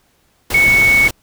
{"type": "tone in noise", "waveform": "sine", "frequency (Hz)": 2217, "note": "C#7", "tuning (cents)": 0, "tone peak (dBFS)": -8, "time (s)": [0.54, 1.08], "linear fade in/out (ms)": 5, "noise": "pink", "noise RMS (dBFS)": -22, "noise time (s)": [0.5, 1.11], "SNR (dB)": 11, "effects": ["pink hiss -58 dBFS RMS until 1.22 s"]}